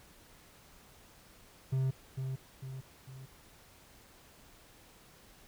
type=tone with echo; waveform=triangle; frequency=132 Hz; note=C3; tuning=16 cents sharp; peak=-26 dBFS; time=1.72-1.91 s; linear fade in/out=10 ms; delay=450 ms; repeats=3; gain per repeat=-6 dB; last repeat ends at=3.26 s; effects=pink hiss -59 dBFS RMS until 5.47 s